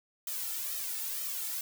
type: noise with flanger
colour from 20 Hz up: blue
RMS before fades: -36 dBFS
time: 0.27-1.61 s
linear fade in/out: 2 ms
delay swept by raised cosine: 1.6 to 2.26 ms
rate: 2.1 Hz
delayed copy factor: +0.9
effects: none